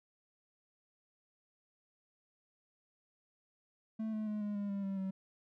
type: tone with pitch steps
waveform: triangle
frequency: 220 / 215.6 / 211.3 / 207.1 / 202.9 / 198.85 / 194.87 / 190.97 Hz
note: A3 / A3 / G#3 / G#3 / G#3 / G3 / G3 / G3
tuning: 0 / -35 / +30 / -5 / -40 / +25 / -10 / -45 cents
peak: -33 dBFS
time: 3.99-5.11 s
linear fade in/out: 10 ms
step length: 140 ms
effects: none